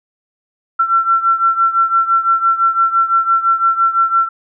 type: beating tone pair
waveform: sine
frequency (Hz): 1350 / 1355.9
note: E6 / E6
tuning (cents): +41 / +48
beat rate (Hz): 5.9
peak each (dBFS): -12 / -16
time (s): 0.79-4.29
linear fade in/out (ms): 10
effects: none